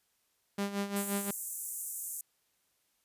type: tone with tremolo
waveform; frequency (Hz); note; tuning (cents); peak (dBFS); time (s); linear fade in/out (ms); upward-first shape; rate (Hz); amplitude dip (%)
sawtooth; 200.5; G3; +39; -26; 0.58-1.31; 5; sine; 5.7; 70
type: high-pass noise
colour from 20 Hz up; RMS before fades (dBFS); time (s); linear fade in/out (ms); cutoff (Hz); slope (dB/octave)
pink; -38; 0.96-2.21; 2; 7300; 48
effects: white hiss -75 dBFS RMS until 3.04 s + resampled to 32000 Hz